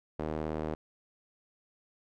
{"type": "tone with band-pass filter", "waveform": "sawtooth", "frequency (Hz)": 77.78, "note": "D#2", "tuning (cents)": 0, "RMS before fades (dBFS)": -35, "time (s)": [0.19, 0.75], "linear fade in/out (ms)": 5, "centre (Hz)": 470, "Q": 1, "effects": []}